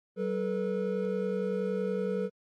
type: tone cluster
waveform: triangle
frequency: 190.5 / 435.4 / 486.1 Hz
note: G3 / A4 / B4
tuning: -49 / -18 / -28 cents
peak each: -31 dBFS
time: 0.16-2.3 s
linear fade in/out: 50 ms
effects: AAC 48 kbps